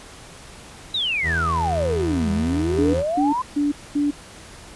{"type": "exponential two-way sweep", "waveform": "sine", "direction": "down then up", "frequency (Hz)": [3951, 196, 1047], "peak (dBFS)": -20, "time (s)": [0.94, 3.42], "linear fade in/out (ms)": 5, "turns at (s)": 2.31}
{"type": "tone", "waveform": "30% pulse", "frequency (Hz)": 82.41, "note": "E2", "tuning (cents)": 0, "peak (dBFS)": -21, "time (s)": [1.22, 3.04], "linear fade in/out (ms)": 50}
{"type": "tone bursts", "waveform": "sine", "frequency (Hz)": 290.1, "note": "D4", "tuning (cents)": -21, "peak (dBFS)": -17, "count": 4, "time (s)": [2.78, 4.11], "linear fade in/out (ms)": 10, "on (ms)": 160, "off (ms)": 230}
{"effects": ["pink hiss -42 dBFS RMS until 4.75 s", "resampled to 24000 Hz"]}